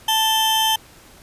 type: tone pair together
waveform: 40% pulse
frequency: 880 / 3119 Hz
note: A5 / G7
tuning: 0 / -9 cents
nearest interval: octave + minor seventh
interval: 2191 cents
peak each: -18 dBFS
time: 0.08-0.76 s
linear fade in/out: 5 ms
effects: pink hiss -47 dBFS RMS until 1.22 s + resampled to 32000 Hz